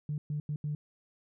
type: tone bursts at uneven times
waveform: sine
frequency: 148.8 Hz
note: D3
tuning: 23 cents sharp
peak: -30 dBFS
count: 4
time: 0.09-0.18 / 0.3-0.4 / 0.49-0.56 / 0.64-0.75 s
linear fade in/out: 2 ms
effects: tanh soft clip ceiling -26 dBFS